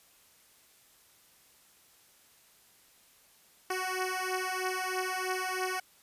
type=beating tone pair; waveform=10% pulse; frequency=370 / 373.1 Hz; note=F#4 / F#4; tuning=0 / +14 cents; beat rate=3.1 Hz; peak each=-26 dBFS; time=3.7-5.8 s; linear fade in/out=5 ms; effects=white hiss -62 dBFS RMS until 6.02 s + resampled to 32000 Hz